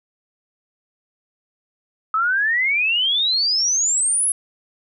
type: exponential sweep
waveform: sine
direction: up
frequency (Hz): 1270 to 10940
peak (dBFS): -16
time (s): 2.14-4.32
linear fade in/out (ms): 2
effects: none